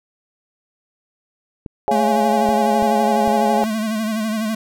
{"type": "clicks", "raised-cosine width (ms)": 3, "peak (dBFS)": -17, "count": 4, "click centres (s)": [1.662, 2.489, 2.825, 3.277]}
{"type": "harmonic tone", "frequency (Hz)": 138.59, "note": "C#3", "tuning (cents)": 0, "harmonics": [3, 4, 5, 6], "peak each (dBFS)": [-23, -22, -21, -18], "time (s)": [1.88, 3.64], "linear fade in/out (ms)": 0}
{"type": "tone with vibrato", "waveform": "square", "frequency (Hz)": 218.3, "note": "A3", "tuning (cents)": -13, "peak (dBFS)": -20, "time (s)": [1.91, 4.55], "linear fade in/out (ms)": 5, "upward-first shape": "sine", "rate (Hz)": 12, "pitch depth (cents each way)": 56}
{"effects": []}